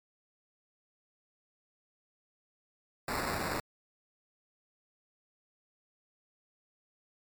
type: noise with sample-and-hold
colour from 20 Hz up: white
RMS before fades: -34 dBFS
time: 3.08-3.6 s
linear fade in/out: 2 ms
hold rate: 3150 Hz
effects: MP3 96 kbps